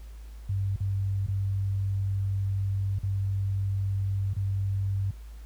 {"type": "tone with dropouts", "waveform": "sine", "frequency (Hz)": 98, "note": "G2", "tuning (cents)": 0, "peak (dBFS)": -25, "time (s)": [0.49, 5.11], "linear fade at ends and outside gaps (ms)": 5, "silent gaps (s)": [[0.762, 0.804], [1.266, 1.283], [2.988, 3.032], [4.336, 4.365]], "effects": ["added 54 Hz sine -40 dBFS peak until 5.45 s", "pink hiss -59 dBFS RMS until 5.45 s"]}